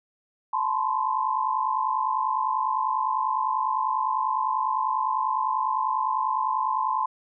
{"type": "tone cluster", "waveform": "sine", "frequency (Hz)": [875, 1008, 1058], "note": ["A5", "B5", "C6"], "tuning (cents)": [-10, 35, 19], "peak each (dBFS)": -27, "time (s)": [0.53, 7.06], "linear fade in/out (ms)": 5, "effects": []}